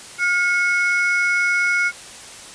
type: ring-modulated tone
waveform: triangle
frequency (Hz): 1808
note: A6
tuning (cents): +47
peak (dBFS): -11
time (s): 0.18-1.92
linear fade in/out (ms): 50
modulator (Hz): 385
effects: white hiss -38 dBFS RMS until 2.54 s + resampled to 22050 Hz